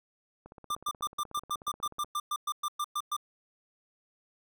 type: click train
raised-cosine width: 1 ms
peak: -34 dBFS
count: 27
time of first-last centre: 0.46-2.045 s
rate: 16.4 Hz
type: tone bursts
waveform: square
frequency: 1190 Hz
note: D6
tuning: 22 cents sharp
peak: -30 dBFS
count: 16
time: 0.7-3.166 s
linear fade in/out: 5 ms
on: 51 ms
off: 110 ms
effects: none